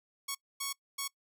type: tone bursts at uneven times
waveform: 5% pulse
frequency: 1108.7 Hz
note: C#6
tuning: in tune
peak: -22 dBFS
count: 3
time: 0.28-0.35 / 0.6-0.73 / 0.98-1.08 s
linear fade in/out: 10 ms
effects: noise-tail reverb RT60 0.1 s tail -23 dB re dry